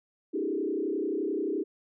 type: tone with frequency modulation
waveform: sine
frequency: 355.9 Hz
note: F4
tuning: 33 cents sharp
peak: -27 dBFS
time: 0.33-1.64 s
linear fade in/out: 20 ms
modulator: 31.5 Hz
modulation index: 2.2
effects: none